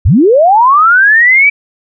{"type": "linear sweep", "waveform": "sine", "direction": "up", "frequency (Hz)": [56.1, 2330], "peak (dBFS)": -3, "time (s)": [0.05, 1.5], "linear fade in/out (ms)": 10, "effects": []}